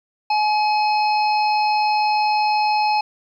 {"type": "harmonic tone with a mistuned harmonic", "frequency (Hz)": 847, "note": "G#5", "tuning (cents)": 34, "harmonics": [1, 3, 5, 6], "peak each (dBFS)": [-16, -26, -30, -32], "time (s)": [0.3, 3.01], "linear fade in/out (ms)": 5, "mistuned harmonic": 6, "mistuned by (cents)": 36, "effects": ["9-bit"]}